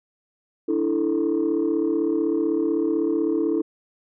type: chord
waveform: sine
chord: D suspended second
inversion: none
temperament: equal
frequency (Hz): 293.7 / 329.6 / 440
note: D4 / E4 / A4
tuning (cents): 0 / 0 / 0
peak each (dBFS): -24 / -21 / -24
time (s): 0.68-3.62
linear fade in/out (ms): 10
effects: tanh soft clip ceiling -14 dBFS